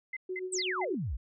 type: tone bursts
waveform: sine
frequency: 2059 Hz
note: C7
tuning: 28 cents flat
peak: -34 dBFS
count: 4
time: 0.13-0.848 s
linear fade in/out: 5 ms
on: 37 ms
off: 190 ms
type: tone with tremolo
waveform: sine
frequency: 370 Hz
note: F#4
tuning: in tune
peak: -32 dBFS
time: 0.29-0.95 s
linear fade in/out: 5 ms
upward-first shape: sine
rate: 8.1 Hz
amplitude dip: 65%
type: exponential sweep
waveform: sine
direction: down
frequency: 8870 to 47.95 Hz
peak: -31 dBFS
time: 0.52-1.17 s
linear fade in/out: 10 ms
effects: none